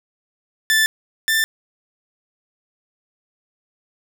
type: tone pair in turn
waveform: sawtooth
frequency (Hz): 1760 / 1778.4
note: A6 / A6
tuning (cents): 0 / +18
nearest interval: unison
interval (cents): 18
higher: second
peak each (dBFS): -10 / -12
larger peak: first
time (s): 0.7-0.86 / 1.28-1.44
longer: neither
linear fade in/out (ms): 0
effects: none